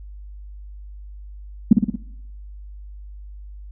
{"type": "tone with echo", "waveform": "sine", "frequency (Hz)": 220, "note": "A3", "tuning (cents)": 0, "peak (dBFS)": -4, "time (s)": [1.71, 1.73], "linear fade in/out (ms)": 5, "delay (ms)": 57, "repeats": 4, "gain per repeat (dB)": -4, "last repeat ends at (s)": 1.958, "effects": ["noise-tail reverb RT60 0.8 s tail -21 dB re dry", "added 50 Hz sine -35 dBFS peak until 3.71 s"]}